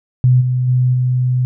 sine tone with level steps, 126.2 Hz, B2, 38 cents sharp, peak -7 / -13 / -10 / -12 dBFS, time 0.24-1.45 s, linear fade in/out 0 ms, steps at 0.4 / 0.67 / 0.93 s, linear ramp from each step 20 ms, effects none

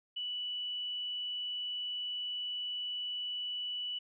sine tone, 2960 Hz, F#7, in tune, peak -35 dBFS, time 0.16-3.99 s, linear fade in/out 10 ms, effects none

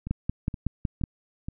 two click trains, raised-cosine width 5 ms, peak -21 / -13 dBFS, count 4 / 6, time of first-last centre 0.07-1.485 / 0.11-1.038 s, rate 2.12 / 5.39 Hz, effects none

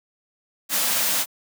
white band-stop noise, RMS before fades -22 dBFS, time 0.69-1.26 s, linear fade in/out 50 ms, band 320 to 460 Hz, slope 96 dB/octave, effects high-pass 200 Hz 12 dB/octave

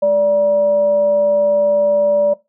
sine tone with frequency modulation, 582 Hz, D5, 16 cents flat, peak -10 dBFS, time 0.02-2.34 s, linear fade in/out 10 ms, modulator 372 Hz, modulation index 0.22, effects noise-tail reverb RT60 0.2 s tail -18 dB re dry

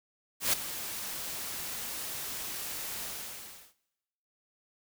white noise with ADSR envelope, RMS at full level -25 dBFS, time 0.4-3.74 s, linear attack 130 ms, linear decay 10 ms, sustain -13 dB, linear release 720 ms, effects noise-tail reverb RT60 1.0 s tail -21 dB re dry

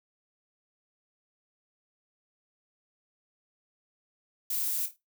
violet noise with echo, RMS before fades -31 dBFS, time 4.5-4.86 s, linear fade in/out 5 ms, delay 26 ms, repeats 4, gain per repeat -9 dB, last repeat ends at 4.964 s, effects noise-tail reverb RT60 0.2 s tail -17 dB re dry

